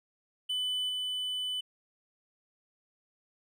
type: tone with level steps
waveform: triangle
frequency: 3000 Hz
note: F#7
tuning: 23 cents sharp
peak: -28 / -30 dBFS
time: 0.49-1.61 s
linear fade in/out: 10 ms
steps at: 0.89 s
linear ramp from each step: 5 ms
effects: none